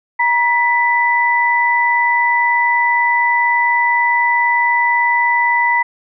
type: tone pair together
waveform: sine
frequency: 949 / 1987.8 Hz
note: A#5 / B6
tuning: +31 / +11 cents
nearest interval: octave + minor second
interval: 1280 cents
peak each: -14 dBFS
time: 0.19-5.83 s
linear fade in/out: 10 ms
effects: none